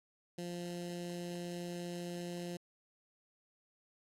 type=tone with notch filter; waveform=15% pulse; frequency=174.61 Hz; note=F3; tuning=in tune; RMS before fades=-42 dBFS; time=0.38-2.57 s; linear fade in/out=5 ms; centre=1200 Hz; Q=0.51; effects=low-pass 11000 Hz 12 dB/octave + AAC 64 kbps